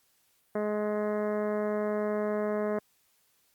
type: harmonic tone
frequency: 210.3 Hz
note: G#3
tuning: 22 cents sharp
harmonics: 1 / 2 / 3 / 4 / 5 / 6 / 7 / 8 / 9 / 10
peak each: -33 / -31 / -32 / -46 / -42 / -45 / -49 / -48 / -50 / -54 dBFS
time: 0.55-2.79 s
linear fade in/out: 5 ms
effects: white hiss -69 dBFS RMS until 3.54 s + Opus 48 kbps